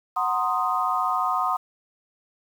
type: chord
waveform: sine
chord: C half-diminished seventh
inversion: second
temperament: equal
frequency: 740 / 932.3 / 1046.5 / 1244.5 Hz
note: Gb5 / Bb5 / C6 / Eb6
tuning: 0 / 0 / 0 / 0 cents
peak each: -27 / -31 / -26 / -25 dBFS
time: 0.16-1.57 s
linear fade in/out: 10 ms
effects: 8-bit